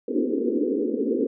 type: band-pass noise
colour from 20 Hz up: pink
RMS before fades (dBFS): -24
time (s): 0.08-1.27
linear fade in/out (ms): 5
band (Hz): 230 to 490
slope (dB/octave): 96
effects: none